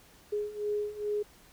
sine beating tone pair, 415.3 / 417.7 Hz, G#4 / G#4, 0 / +10 cents, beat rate 2.4 Hz, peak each -35 / -32 dBFS, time 0.32-1.23 s, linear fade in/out 10 ms, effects pink hiss -58 dBFS RMS until 1.52 s

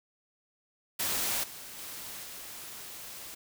white noise with level steps, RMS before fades -31 / -45 / -42 / -44 dBFS, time 0.99-3.35 s, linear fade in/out 10 ms, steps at 1.43 / 1.78 / 2.23 s, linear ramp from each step 10 ms, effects none

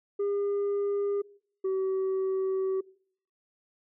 sine tone pair in turn, 403.9 / 381.2 Hz, G#4 / G4, -48 / -48 cents, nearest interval minor second, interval 100 cents, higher first, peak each -23 dBFS, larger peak neither, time 0.19-1.22 / 1.64-2.81 s, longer second, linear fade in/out 10 ms, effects noise-tail reverb RT60 0.6 s tail -24 dB re dry + tanh soft clip ceiling -25 dBFS

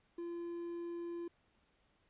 triangle tone with quantisation, 342.8 Hz, F4, 32 cents flat, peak -38 dBFS, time 0.18-1.28 s, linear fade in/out 5 ms, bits 11, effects pink hiss -74 dBFS RMS until 2.09 s + resampled to 8000 Hz

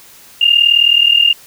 sine tone pair together, 2794 / 2833 Hz, F7 / F7, 0 / +24 cents, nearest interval unison, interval 24 cents, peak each -10 dBFS, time 0.41-1.33 s, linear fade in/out 5 ms, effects white hiss -41 dBFS RMS until 1.46 s

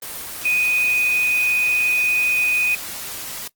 sine tone in noise, 2489 Hz, D#7, in tune, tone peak -16 dBFS, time 0.45-2.75 s, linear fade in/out 5 ms, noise white, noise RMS -31 dBFS, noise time 0.02-3.48 s, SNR +12 dB, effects noise-tail reverb RT60 0.1 s tail -20 dB re dry + Opus 24 kbps

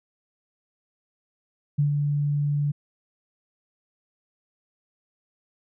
sine tone with ADSR envelope, 145.3 Hz, D3, 18 cents flat, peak -17 dBFS, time 1.78-2.72 s, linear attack 13 ms, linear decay 110 ms, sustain -4 dB, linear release 13 ms, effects none

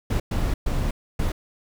brown noise bursts at uneven times, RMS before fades -23 dBFS, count 4, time 0.1-0.2 / 0.31-0.54 / 0.66-0.91 / 1.19-1.32 s, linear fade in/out 5 ms, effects none

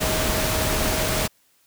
sine tone in noise, 630 Hz, D#5, 21 cents sharp, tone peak -29 dBFS, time 0-1.28 s, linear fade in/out 20 ms, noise pink, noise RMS -23 dBFS, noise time 0-1.28 s, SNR -9 dB, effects white hiss -62 dBFS RMS until 1.66 s

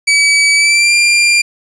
sawtooth tone with pitch glide, 2287 to 2388 Hz, D7 to D7, -47 to +28 cents, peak -4 dBFS, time 0.07-1.42 s, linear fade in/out 10 ms, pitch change +75 cents, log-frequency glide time 0.55-0.94 s, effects resampled to 22050 Hz + 7-bit

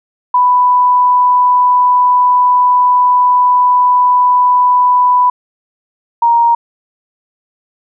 sine tone pair in turn, 992 / 936.3 Hz, B5 / A#5, +7 / +7 cents, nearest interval minor second, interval 100 cents, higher first, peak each -6 dBFS, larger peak neither, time 0.34-5.3 / 6.22-6.55 s, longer first, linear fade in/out 5 ms, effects none

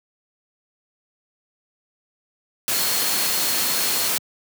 sine tone in noise, 4299 Hz, C8, 46 cents sharp, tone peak -29 dBFS, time 2.73-4.08 s, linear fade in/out 0 ms, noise white, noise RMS -22 dBFS, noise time 2.68-4.18 s, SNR -10 dB, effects high-pass 150 Hz 12 dB/octave

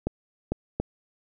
clicks, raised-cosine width 2 ms, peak -12 dBFS, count 3, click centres 0.07 / 0.52 / 0.8 s, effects none

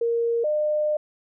sine tone pair in turn, 466.2 / 604.1 Hz, A#4 / D5, 0 / +49 cents, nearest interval major third, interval 449 cents, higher second, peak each -20 dBFS, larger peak neither, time 0.01-0.44 / 0.44-0.97 s, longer second, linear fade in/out 5 ms, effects none

